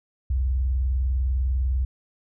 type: tone with vibrato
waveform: sine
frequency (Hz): 64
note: C2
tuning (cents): -38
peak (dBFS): -20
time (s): 0.3-1.85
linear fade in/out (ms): 5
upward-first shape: square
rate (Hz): 20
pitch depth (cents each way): 200
effects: none

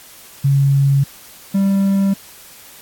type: tone pair in turn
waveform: sine / triangle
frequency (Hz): 138.59 / 196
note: C#3 / G3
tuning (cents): 0 / 0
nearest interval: tritone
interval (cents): 600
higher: second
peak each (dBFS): -10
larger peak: neither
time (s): 0.44-1.04 / 1.54-2.14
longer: neither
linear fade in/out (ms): 10
effects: white hiss -41 dBFS RMS until 2.81 s + AAC 64 kbps

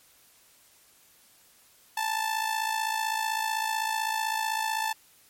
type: tone with amplitude modulation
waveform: sawtooth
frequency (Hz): 880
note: A5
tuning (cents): 0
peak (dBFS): -20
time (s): 1.97-4.93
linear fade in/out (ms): 5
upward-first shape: sine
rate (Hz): 55.8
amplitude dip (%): 65
effects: white hiss -59 dBFS RMS until 5.29 s + MP3 64 kbps

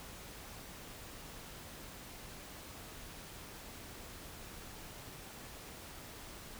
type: silence
effects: pink hiss -50 dBFS RMS until 6.59 s

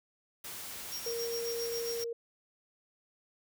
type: noise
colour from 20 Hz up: white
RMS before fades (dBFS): -43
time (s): 0.44-2.04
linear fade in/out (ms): 5
type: tone with tremolo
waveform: square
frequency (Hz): 5588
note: F8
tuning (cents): 0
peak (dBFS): -37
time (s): 0.92-2.04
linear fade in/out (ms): 0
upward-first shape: sine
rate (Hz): 7.4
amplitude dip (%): 80
type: tone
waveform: sine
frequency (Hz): 466.2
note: A#4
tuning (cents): 0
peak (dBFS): -34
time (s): 1.06-2.13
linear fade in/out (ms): 5
effects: none

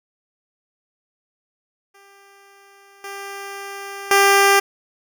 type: tone with level steps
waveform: 10% pulse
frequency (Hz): 396.8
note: G4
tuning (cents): +21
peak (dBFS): -39 / -22 / -3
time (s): 1.94-4.6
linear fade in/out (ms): 10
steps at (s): 3.04 / 4.11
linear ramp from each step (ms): 2
effects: none

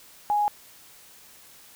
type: tone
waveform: sine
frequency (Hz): 830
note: G#5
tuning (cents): -1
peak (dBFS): -20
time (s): 0.3-0.48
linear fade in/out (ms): 0
effects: white hiss -51 dBFS RMS until 1.75 s

